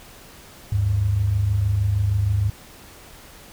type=tone pair together; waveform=sine; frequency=75.6 / 102 Hz; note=D#2 / G#2; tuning=-49 / -31 cents; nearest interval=perfect fourth; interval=518 cents; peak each=-25 / -18 dBFS; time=0.72-2.5 s; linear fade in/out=5 ms; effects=pink hiss -45 dBFS RMS until 3.52 s